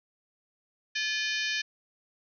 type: harmonic tone with a mistuned harmonic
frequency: 610 Hz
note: D#5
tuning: 34 cents flat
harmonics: 3 / 4 / 5 / 6 / 7 / 8 / 9 / 10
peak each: -32 / -34 / -36 / -38 / -39 / -40 / -41 / -42 dBFS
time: 0.95-1.62 s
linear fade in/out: 10 ms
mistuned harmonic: 3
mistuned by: -100 cents
effects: none